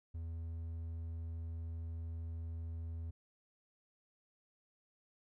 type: tone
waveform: triangle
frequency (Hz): 82.41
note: E2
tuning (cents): 0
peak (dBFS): -38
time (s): 0.14-3.11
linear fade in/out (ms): 10
effects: none